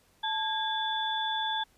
sine tone cluster, 876 / 1633 / 3461 Hz, A5 / G#6 / A7, -8 / -30 / -29 cents, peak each -31 / -36 / -32 dBFS, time 0.23-1.64 s, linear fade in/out 10 ms, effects pink hiss -65 dBFS RMS until 1.77 s + resampled to 32000 Hz

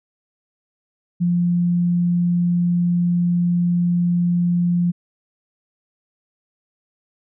sine tone, 174.61 Hz, F3, in tune, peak -15 dBFS, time 1.2-4.92 s, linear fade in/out 20 ms, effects none

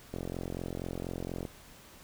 click train, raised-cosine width 2 ms, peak -23 dBFS, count 59, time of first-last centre 0.14-1.452 s, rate 44.2 Hz, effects pink hiss -54 dBFS RMS until 2.03 s

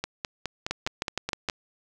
two click trains, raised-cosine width 0.2 ms, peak -10 / -12 dBFS, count 6 / 8, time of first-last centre 0.71-1.488 / 0.04-1.498 s, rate 6.43 / 4.8 Hz, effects none

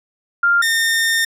sine / sawtooth tone pair in turn, 1396.9 / 1821.1 Hz, F6 / A#6, 0 / -41 cents, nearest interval perfect fourth, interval 459 cents, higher second, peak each -11 dBFS, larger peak neither, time 0.43-0.62 / 0.62-1.25 s, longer second, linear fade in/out 5 ms, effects resampled to 32000 Hz

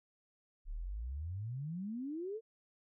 sine exponential sweep, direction up, 33.17 to 463.7 Hz, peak -38 dBFS, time 0.65-2.41 s, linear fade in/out 50 ms, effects none

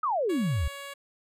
sine exponential sweep, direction down, 1318.5 to 63.2 Hz, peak -24 dBFS, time 0.03-0.68 s, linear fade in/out 5 ms
10% pulse tone, 560 Hz, C#5, 18 cents sharp, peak -30 dBFS, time 0.29-0.94 s, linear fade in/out 10 ms
effects resampled to 32000 Hz

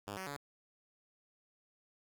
5% pulse tone with pitch steps, 101.4 / 189 / 142.7 Hz, G#2 / F#3 / D3, -41 / +37 / -49 cents, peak -30 dBFS, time 0.07-0.367 s, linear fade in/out 5 ms, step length 99 ms, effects 11-bit

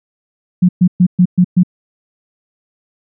sine tone bursts, 180 Hz, F#3, 47 cents flat, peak -5 dBFS, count 6, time 0.62-1.634 s, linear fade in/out 10 ms, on 69 ms, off 120 ms, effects none

